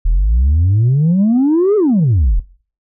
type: exponential two-way sweep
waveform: sine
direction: up then down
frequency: 38.14 to 436.8 to 38.14 Hz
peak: -7 dBFS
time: 0.05-2.4 s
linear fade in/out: 10 ms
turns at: 1.76 s
effects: noise-tail reverb RT60 0.4 s tail -19 dB re dry + tanh soft clip ceiling -7 dBFS